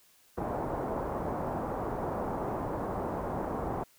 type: low-pass noise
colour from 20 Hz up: white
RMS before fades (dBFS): -34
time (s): 0.37-3.84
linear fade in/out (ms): 10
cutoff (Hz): 930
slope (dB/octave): 24
effects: white hiss -63 dBFS RMS until 3.98 s